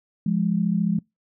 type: tone pair together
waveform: sine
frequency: 173.8 / 208.1 Hz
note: F3 / G#3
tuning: -8 / +4 cents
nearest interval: minor third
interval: 312 cents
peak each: -22 dBFS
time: 0.26-0.99 s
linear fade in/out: 5 ms
effects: noise-tail reverb RT60 0.2 s tail -25 dB re dry